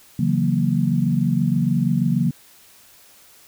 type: chord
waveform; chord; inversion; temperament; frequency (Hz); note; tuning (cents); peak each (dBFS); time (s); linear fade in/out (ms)
sine; F# dominant seventh; second; equal; 138.59 / 164.81 / 185 / 233.1; C#3 / E3 / F#3 / A#3; 0 / 0 / 0 / 0; -22; 0.19-2.31; 5
effects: white hiss -50 dBFS RMS until 3.47 s